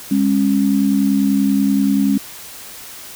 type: tone pair together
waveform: sine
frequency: 203.3 / 273.7 Hz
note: G#3 / C#4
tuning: -37 / -22 cents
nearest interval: perfect fourth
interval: 515 cents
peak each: -15 dBFS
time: 0.11-2.18 s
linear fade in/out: 5 ms
effects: white hiss -35 dBFS RMS until 3.15 s